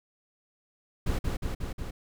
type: noise with echo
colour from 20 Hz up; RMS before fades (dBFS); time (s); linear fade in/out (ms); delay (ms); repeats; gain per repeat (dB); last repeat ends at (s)
brown; -27; 1.06-1.19; 10; 180; 4; -2; 1.91
effects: none